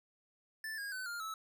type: tone with pitch steps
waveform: square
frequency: 1760 / 1632.7 / 1514.6 / 1405 / 1303.4 Hz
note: A6 / G#6 / F#6 / F6 / E6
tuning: 0 / -30 / +40 / +10 / -20 cents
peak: -40 dBFS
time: 0.64-1.34 s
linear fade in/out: 2 ms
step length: 140 ms
effects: none